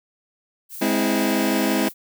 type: noise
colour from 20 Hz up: violet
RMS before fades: -35 dBFS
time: 0.69-1.94 s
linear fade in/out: 50 ms
type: chord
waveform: sawtooth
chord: Ab augmented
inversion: none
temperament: just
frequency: 207.7 / 259.6 / 324.5 Hz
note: Ab3 / C4 / E4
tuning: 0 / -13 / -27 cents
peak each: -19 dBFS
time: 0.81-1.89 s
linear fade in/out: 10 ms
effects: none